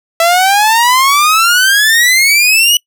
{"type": "exponential sweep", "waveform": "sawtooth", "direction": "up", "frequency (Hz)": [659.3, 2960], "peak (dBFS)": -3, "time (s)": [0.2, 2.77], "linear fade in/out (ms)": 2, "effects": ["noise-tail reverb RT60 0.1 s tail -25 dB re dry"]}